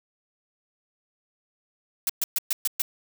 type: noise bursts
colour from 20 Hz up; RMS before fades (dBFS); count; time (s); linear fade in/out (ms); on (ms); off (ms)
blue; -24; 6; 2.07-2.82; 2; 25; 120
effects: none